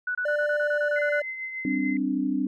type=tone bursts; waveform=sine; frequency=1479 Hz; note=F#6; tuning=1 cent flat; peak=-25 dBFS; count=11; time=0.07-1.2 s; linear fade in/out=5 ms; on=80 ms; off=25 ms
type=tone with pitch glide; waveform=triangle; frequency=592 to 586.9 Hz; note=D5 to D5; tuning=+14 to -1 cents; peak=-22 dBFS; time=0.25-1.22 s; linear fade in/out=5 ms; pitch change=-15 cents; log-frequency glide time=0.56-1.06 s
type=tone with tremolo; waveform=sine; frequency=2060 Hz; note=C7; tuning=28 cents flat; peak=-29 dBFS; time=0.96-1.97 s; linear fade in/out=2 ms; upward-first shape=triangle; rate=6.8 Hz; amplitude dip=50%
type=chord; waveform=sine; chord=G suspended fourth; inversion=none; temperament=just; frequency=196 / 261.3 / 294 Hz; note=G3 / C4 / D4; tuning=0 / -2 / +2 cents; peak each=-31 / -26 / -27 dBFS; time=1.65-2.47 s; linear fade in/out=2 ms
effects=none